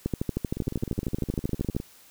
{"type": "two click trains", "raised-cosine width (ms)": 3, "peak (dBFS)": [-13, -20], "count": [23, 25], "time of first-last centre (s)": [[0.06, 1.765], [0.57, 1.801]], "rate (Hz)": [12.9, 19.5], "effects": ["white hiss -54 dBFS RMS until 2.1 s"]}